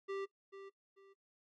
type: tone with echo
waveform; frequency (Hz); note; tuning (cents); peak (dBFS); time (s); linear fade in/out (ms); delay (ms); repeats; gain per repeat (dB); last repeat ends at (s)
square; 392; G4; 0; -39; 0.08-0.26; 20; 440; 2; -11; 1.14
effects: noise-tail reverb RT60 0.1 s tail -18 dB re dry + low-pass 3000 Hz 12 dB/octave